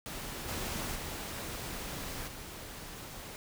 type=noise with level steps; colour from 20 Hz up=pink; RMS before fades=-41 / -37 / -40 / -45 dBFS; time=0.06-3.36 s; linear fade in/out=0 ms; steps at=0.48 / 0.95 / 2.27 s; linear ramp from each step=10 ms; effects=none